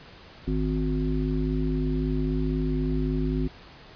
harmonic tone with a mistuned harmonic, 51.91 Hz, G#1, in tune, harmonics 1 / 3 / 5 / 7, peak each -27 / -29 / -28 / -33 dBFS, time 0.47-3.48 s, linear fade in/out 10 ms, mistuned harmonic 1, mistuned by -37 cents, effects pink hiss -48 dBFS RMS until 3.95 s + resampled to 11025 Hz

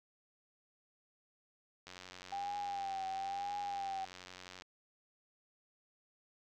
click train, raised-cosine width 0.2 ms, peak -32 dBFS, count 253, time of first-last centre 1.87-4.621 s, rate 91.6 Hz
sine tone with vibrato, 792 Hz, G5, 18 cents sharp, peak -37 dBFS, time 2.32-4.05 s, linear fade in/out 5 ms, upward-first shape triangle, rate 1 Hz, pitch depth 63 cents each way
effects none

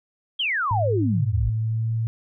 sine exponential sweep, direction down, 3343 to 48.61 Hz, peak -21 dBFS, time 0.39-1.5 s, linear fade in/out 10 ms
sine tone with pitch glide, 106.1 to 113.06 Hz, G#2 to A2, +38 to +48 cents, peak -21 dBFS, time 0.71-2.07 s, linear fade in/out 0 ms, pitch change +110 cents, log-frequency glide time 0.97-1.9 s
effects none

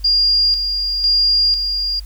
sine tone with tremolo, 4817 Hz, D8, 43 cents sharp, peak -11 dBFS, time 0.04-2 s, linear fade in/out 10 ms, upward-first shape square, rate 1 Hz, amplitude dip 50%, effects added 50 Hz sine -29 dBFS peak until 2.05 s + white hiss -49 dBFS RMS until 2.05 s

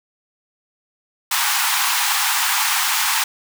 pink high-pass noise, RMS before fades -19 dBFS, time 1.31-3.24 s, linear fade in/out 5 ms, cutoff 790 Hz, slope 96 dB/octave, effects none

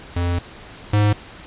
square tone pair in turn, 87.31 / 104.31 Hz, F2 / G#2, 0 / +8 cents, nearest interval minor third, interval 308 cents, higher second, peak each -19 / -14 dBFS, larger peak second, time 0.16-0.39 / 0.93-1.13 s, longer first, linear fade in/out 5 ms, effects pink hiss -40 dBFS RMS until 1.46 s + resampled to 8000 Hz

